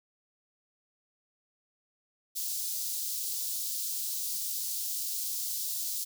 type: high-pass noise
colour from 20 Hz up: white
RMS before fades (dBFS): -34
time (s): 2.35-6.05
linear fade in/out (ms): 20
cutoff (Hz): 4200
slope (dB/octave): 24
effects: none